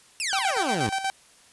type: exponential sweep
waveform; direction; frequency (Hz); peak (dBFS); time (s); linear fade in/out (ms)
15% pulse; down; 2794 to 96.6; -19; 0.2-0.89; 0
type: tone with tremolo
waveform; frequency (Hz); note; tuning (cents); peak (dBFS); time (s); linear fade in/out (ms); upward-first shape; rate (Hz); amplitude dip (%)
sawtooth; 775; G5; -20; -20; 0.33-1.1; 0; square; 8.4; 60
effects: white hiss -55 dBFS RMS until 1.52 s + resampled to 24000 Hz